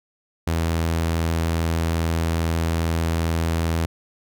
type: tone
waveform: sawtooth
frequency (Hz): 82.41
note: E2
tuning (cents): 0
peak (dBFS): -16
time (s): 0.47-3.86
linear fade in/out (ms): 5
effects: none